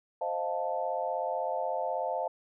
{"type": "chord", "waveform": "sine", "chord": "F dominant seventh", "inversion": "second", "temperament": "equal", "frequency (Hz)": [523.3, 622.3, 698.5, 880], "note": ["C5", "Eb5", "F5", "A5"], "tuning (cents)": [0, 0, 0, 0], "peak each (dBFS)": [-35, -35, -34, -35], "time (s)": [0.21, 2.28], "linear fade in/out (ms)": 5, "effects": []}